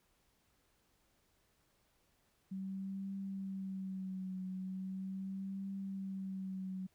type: tone with vibrato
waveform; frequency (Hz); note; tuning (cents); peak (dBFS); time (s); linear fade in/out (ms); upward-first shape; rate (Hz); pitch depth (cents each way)
sine; 190.7; G3; -47; -39; 2.51-6.87; 10; triangle; 0.39; 43
effects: pink hiss -75 dBFS RMS until 6.94 s